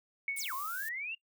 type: tone with exponential decay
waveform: sine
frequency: 2217 Hz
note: C#7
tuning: in tune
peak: -29 dBFS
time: 0.28-0.63 s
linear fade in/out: 2 ms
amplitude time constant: 74 ms
type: noise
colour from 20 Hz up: violet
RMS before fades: -43 dBFS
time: 0.36-0.89 s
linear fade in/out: 5 ms
type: exponential two-way sweep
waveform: sine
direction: down then up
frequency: 10530 to 1016 to 2830 Hz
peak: -36 dBFS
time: 0.37-1.15 s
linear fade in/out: 5 ms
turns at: 0.53 s
effects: noise-tail reverb RT60 0.1 s tail -22 dB re dry